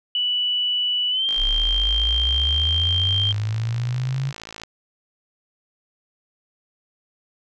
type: tone with pitch glide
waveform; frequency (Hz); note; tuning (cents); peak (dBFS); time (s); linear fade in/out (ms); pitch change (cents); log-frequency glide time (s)
sine; 2960 to 3172; F#7 to G7; 0 to +20; -19; 0.15-3.32; 2; +120; 1.1-1.26
type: click train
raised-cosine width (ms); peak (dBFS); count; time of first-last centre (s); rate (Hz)
0.2; -18; 185; 1.29-4.635; 55
type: linear sweep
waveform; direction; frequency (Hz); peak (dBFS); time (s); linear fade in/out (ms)
sine; up; 30.87 to 138.59; -21; 1.36-4.33; 50
effects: none